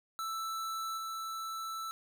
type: tone with level steps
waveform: square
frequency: 1322 Hz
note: E6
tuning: 5 cents sharp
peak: -36 / -38 dBFS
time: 0.19-1.91 s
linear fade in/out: 0 ms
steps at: 0.97 s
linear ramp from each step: 10 ms
effects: none